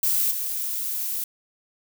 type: noise with level steps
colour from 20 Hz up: violet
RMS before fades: -22 / -28 dBFS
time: 0.03-1.24 s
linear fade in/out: 2 ms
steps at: 0.31 s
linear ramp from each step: 2 ms
effects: none